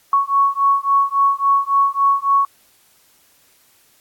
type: beating tone pair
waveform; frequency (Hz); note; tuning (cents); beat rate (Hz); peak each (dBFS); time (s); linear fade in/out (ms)
sine; 1108.7 / 1112.3; C#6 / C#6; 0 / +6; 3.6; -16; 0.13-2.45; 2
effects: white hiss -55 dBFS RMS until 4 s + AAC 64 kbps